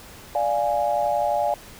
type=chord; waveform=sine; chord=D diminished; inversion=none; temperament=equal; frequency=587.3 / 698.5 / 830.6 Hz; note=D5 / F5 / Ab5; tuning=0 / 0 / 0 cents; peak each=-24 dBFS; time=0.35-1.54 s; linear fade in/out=2 ms; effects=pink hiss -44 dBFS RMS until 1.79 s